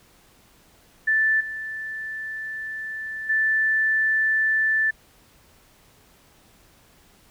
sine tone with level steps, 1760 Hz, A6, in tune, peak -17 / -29 / -18 dBFS, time 1.07-4.91 s, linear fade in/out 10 ms, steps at 1.4 / 3.29 s, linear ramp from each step 10 ms, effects pink hiss -56 dBFS RMS until 7.3 s

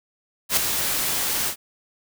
white noise with ADSR envelope, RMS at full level -17 dBFS, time 0.49-1.56 s, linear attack 81 ms, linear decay 4 ms, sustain -7 dB, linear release 89 ms, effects none

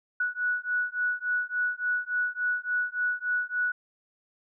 sine beating tone pair, 1470 / 1473.5 Hz, F#6 / F#6, -12 / -8 cents, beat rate 3.5 Hz, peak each -29 dBFS, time 0.2-3.72 s, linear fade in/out 5 ms, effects none

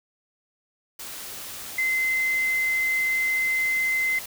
sine tone in noise, 2064 Hz, C7, 24 cents flat, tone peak -21 dBFS, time 1.78-4.19 s, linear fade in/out 5 ms, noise white, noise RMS -37 dBFS, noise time 0.99-4.26 s, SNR +13 dB, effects none

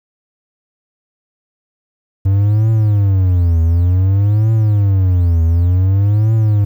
triangle tone with vibrato, 95.5 Hz, G2, 45 cents flat, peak -7 dBFS, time 2.25-6.65 s, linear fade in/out 10 ms, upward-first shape triangle, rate 0.55 Hz, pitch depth 280 cents each way, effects 8-bit

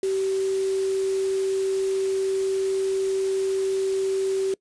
sine tone in noise, 384.9 Hz, G4, 32 cents flat, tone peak -21 dBFS, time 0.03-4.54 s, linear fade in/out 2 ms, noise white, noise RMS -39 dBFS, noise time 0.03-4.54 s, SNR +15 dB, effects noise-tail reverb RT60 0.1 s tail -23 dB re dry + resampled to 22050 Hz

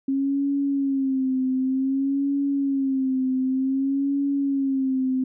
sine tone with vibrato, 269.6 Hz, C#4, 48 cents flat, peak -20 dBFS, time 0.08-5.24 s, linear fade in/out 5 ms, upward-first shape sine, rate 0.54 Hz, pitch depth 68 cents each way, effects none

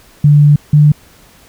sine tone pair in turn, 146.83 / 148.79 Hz, D3 / D3, 0 / +23 cents, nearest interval unison, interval 23 cents, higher second, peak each -3 dBFS, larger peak neither, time 0.24-0.56 / 0.73-0.92 s, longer first, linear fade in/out 5 ms, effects pink hiss -44 dBFS RMS until 1.48 s

